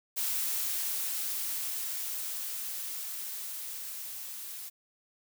blue noise with level ramp, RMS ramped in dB -31 to -42 dBFS, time 0.16-4.7 s, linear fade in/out 20 ms, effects none

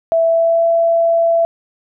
sine tone with pitch glide, 660 to 669.2 Hz, E5 to E5, +2 to +26 cents, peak -10 dBFS, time 0.12-1.45 s, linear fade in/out 0 ms, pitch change +24 cents, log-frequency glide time 0.24-0.66 s, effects none

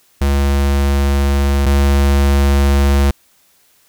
square tone pair in turn, 69.8 / 69.8 Hz, C#2 / C#2, +13 / +13 cents, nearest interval unison, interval 0 cents, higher neither, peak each -12 / -10 dBFS, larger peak second, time 0.21-1.66 / 1.66-3.11 s, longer neither, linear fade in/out 5 ms, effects white hiss -54 dBFS RMS until 3.88 s

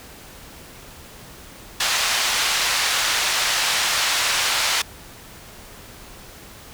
white band-pass noise, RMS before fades -21 dBFS, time 1.8-4.82 s, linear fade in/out 5 ms, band 790 to 5100 Hz, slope 12 dB/octave, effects pink hiss -42 dBFS RMS until 6.73 s

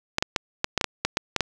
clicks, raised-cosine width 0.2 ms, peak -4 dBFS, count 11, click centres 0.184 / 0.225 / 0.362 / 0.644 / 0.777 / 0.812 / 0.843 / 1.05 / 1.171 / 1.363 / 1.407 s, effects none

